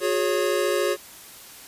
square chord, F# suspended second, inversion none, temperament equal with one note detuned, 361.5 / 415.3 / 554.4 Hz, F#4 / G#4 / C#5, -40 / 0 / 0 cents, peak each -26 dBFS, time 0-0.97 s, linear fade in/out 50 ms, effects white hiss -44 dBFS RMS until 1.67 s + resampled to 32000 Hz

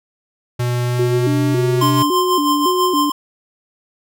square tone with pitch glide, 122.2 to 128.65 Hz, B2 to C3, -18 to -29 cents, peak -17 dBFS, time 0.59-2.03 s, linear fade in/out 10 ms, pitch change +89 cents, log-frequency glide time 0.85-1.69 s
sine tone with vibrato, 326.9 Hz, E4, 14 cents flat, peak -16 dBFS, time 0.99-3.1 s, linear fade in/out 5 ms, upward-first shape square, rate 1.8 Hz, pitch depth 190 cents each way
square tone with tremolo, 1046.5 Hz, C6, in tune, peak -14 dBFS, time 1.81-3.12 s, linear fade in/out 5 ms, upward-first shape sine, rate 6.1 Hz, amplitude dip 55%
effects none

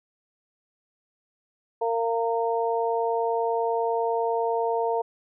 harmonic tone, 230 Hz, A#3, 23 cents flat, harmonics 2 / 3 / 4, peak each -25 / -28 / -28 dBFS, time 1.81-5.02 s, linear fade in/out 10 ms, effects none

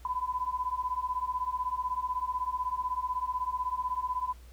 sine beating tone pair, 995 / 1011 Hz, B5 / B5, +13 / +40 cents, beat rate 16 Hz, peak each -33 / -32 dBFS, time 0.05-4.33 s, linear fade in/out 2 ms, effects added 60 Hz sine -48 dBFS peak until 4.52 s + pink hiss -60 dBFS RMS until 4.52 s

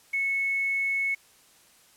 sine tone with quantisation, 2200 Hz, C#7, 14 cents flat, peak -24 dBFS, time 0.13-1.15 s, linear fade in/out 10 ms, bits 8, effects white hiss -58 dBFS RMS until 1.96 s + low-pass 12000 Hz 12 dB/octave

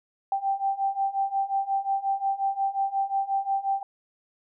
sine beating tone pair, 781 / 786.6 Hz, G5 / G5, -7 / +6 cents, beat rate 5.6 Hz, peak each -28 / -26 dBFS, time 0.32-3.83 s, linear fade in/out 2 ms, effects none

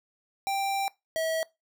square tone pair in turn, 786 / 645.4 Hz, G5 / E5, +4 / -37 cents, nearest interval minor third, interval 341 cents, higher first, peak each -27 dBFS, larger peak neither, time 0.47-0.88 / 1.16-1.43 s, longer first, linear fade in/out 0 ms, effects noise-tail reverb RT60 0.2 s tail -21 dB re dry

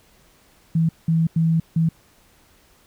sine tone bursts at uneven times, 163.3 Hz, E3, 16 cents flat, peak -15 dBFS, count 4, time 0.75-0.89 / 1.08-1.27 / 1.36-1.6 / 1.76-1.89 s, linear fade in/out 5 ms, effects pink hiss -56 dBFS RMS until 2.86 s

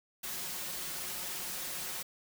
white noise with comb filter, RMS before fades -39 dBFS, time 0.23-2.03 s, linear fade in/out 10 ms, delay 5.5 ms, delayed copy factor +0.65, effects none

